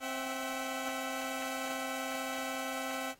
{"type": "tone cluster", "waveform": "15% pulse", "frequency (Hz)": [264.5, 656, 760], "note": ["C4", "E5", "F#5"], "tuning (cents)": [19, -9, 46], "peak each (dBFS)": [-32, -34, -34], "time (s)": [0, 3.15], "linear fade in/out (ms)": 50, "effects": ["pink hiss -66 dBFS RMS until 3.19 s", "AAC 48 kbps"]}